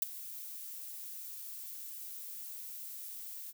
violet noise with ADSR envelope, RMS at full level -26 dBFS, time 0.02-3.53 s, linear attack 4 ms, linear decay 14 ms, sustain -19 dB, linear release 37 ms, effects none

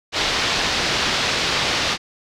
white low-pass noise, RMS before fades -21 dBFS, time 0.12-1.98 s, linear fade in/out 50 ms, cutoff 4900 Hz, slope 24 dB/octave, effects none

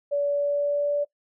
sine tone with pitch glide, 573 to 580 Hz, D5 to D5, -43 to -22 cents, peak -21 dBFS, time 0.11-1.05 s, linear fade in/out 20 ms, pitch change +21 cents, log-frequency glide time 0.25-0.94 s, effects noise-tail reverb RT60 0.1 s tail -20 dB re dry

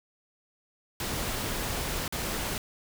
pink noise with dropouts, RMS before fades -32 dBFS, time 1-2.58 s, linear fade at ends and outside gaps 1 ms, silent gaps 2.079-2.124 s, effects none

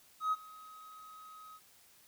triangle tone with ADSR envelope, 1266 Hz, D#6, 30 cents sharp, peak -24 dBFS, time 0.2-1.6 s, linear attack 120 ms, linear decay 34 ms, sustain -24 dB, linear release 47 ms, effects tanh soft clip ceiling -25 dBFS + white hiss -63 dBFS RMS until 2.07 s

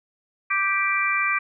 harmonic tone, 392 Hz, G4, in tune, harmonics 3 / 4 / 5 / 6, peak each -25 / -28 / -27 / -23 dBFS, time 0.5-1.39 s, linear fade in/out 10 ms, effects none

